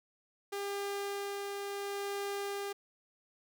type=tone with tremolo; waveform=sawtooth; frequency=401 Hz; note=G4; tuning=39 cents sharp; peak=-31 dBFS; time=0.52-2.73 s; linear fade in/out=10 ms; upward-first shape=sine; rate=0.72 Hz; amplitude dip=25%; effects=none